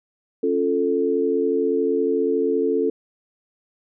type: chord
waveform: sine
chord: Db augmented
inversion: none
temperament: equal with one note detuned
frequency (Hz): 274.8 / 349.2 / 440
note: Db4 / F4 / A4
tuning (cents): -15 / 0 / 0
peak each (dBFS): -24 / -24 / -20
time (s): 0.43-2.9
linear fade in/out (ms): 5
effects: none